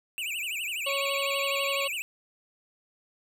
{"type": "tone with vibrato", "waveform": "square", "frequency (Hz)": 2620, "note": "E7", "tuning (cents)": -11, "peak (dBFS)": -31, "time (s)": [0.18, 2.02], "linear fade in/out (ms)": 0, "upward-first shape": "triangle", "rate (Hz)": 12, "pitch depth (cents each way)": 250}
{"type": "harmonic tone", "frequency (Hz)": 554.4, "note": "C#5", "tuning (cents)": 0, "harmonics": [1, 2, 4, 5, 6, 7, 8], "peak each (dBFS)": [-31, -34, -37, -38, -39, -39, -40], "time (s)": [0.86, 1.88], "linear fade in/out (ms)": 10}
{"effects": []}